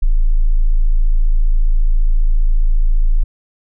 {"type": "tone", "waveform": "sine", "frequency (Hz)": 27.37, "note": "A0", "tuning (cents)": -8, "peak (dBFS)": -8, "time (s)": [0.02, 3.24], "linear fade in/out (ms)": 10, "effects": []}